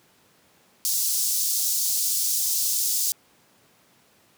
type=high-pass noise; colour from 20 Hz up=pink; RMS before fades=-24 dBFS; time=0.85-3.12 s; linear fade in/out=0 ms; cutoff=5200 Hz; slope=24 dB/octave; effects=pink hiss -59 dBFS RMS until 4.37 s + high-pass 150 Hz 12 dB/octave